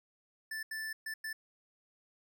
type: tone bursts at uneven times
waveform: square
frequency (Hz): 1760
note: A6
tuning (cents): 0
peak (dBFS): -38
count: 4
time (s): 0.51-0.63 / 0.71-0.93 / 1.06-1.14 / 1.24-1.33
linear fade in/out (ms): 5
effects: none